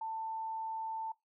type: tone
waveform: sine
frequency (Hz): 890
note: A5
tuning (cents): +20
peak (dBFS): -36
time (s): 0.01-1.12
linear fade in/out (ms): 5
effects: noise-tail reverb RT60 0.2 s tail -21 dB re dry